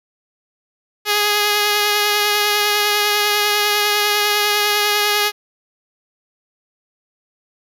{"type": "tone with vibrato", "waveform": "5% pulse", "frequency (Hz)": 415.3, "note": "G#4", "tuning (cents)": 0, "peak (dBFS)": -3, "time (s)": [1.05, 5.32], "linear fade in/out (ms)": 50, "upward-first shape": "sine", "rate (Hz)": 10, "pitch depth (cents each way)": 15, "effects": []}